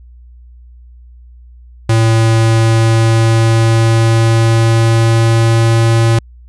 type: tone with pitch glide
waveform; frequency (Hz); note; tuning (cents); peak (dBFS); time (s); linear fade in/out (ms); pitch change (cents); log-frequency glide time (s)
square; 113 to 114.51; A2 to A#2; +47 to -30; -8; 1.89-6.19; 5; +23; 2.32-5.93
effects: added 60 Hz sine -35 dBFS peak until 6.48 s + resampled to 24000 Hz